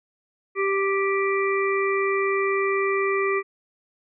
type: harmonic tone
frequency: 392 Hz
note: G4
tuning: in tune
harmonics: 1 / 3 / 5 / 6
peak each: -22 / -27 / -29 / -30 dBFS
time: 0.55-3.43 s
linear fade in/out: 50 ms
effects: none